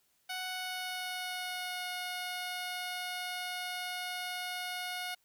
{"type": "tone with pitch glide", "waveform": "10% pulse", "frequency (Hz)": [740, 724.4], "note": ["F#5", "F#5"], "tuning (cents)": [0, -37], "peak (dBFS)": -28, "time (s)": [0.29, 5.15], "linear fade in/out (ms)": 10, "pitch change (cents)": -37, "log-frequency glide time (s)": [0.44, 1.91], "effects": ["white hiss -73 dBFS RMS until 5.24 s"]}